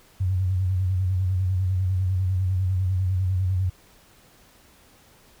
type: tone with vibrato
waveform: sine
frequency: 93 Hz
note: F#2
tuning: 9 cents sharp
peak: -20 dBFS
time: 0.2-3.7 s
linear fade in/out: 10 ms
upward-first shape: square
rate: 10 Hz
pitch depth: 49 cents each way
effects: pink hiss -55 dBFS RMS until 5.4 s